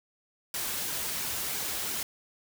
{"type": "noise with flanger", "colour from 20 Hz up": "white", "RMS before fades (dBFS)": -33, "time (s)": [0.54, 2.03], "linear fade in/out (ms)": 2, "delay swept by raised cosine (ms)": [1.5, 7.2], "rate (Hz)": 2.9, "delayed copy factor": -0.6, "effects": []}